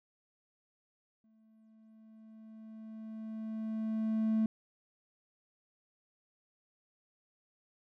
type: tone with exponential growth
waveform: triangle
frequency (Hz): 220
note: A3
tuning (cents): 0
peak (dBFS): -23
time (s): 1.24-4.46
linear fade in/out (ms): 2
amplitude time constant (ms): 700
effects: tanh soft clip ceiling -21 dBFS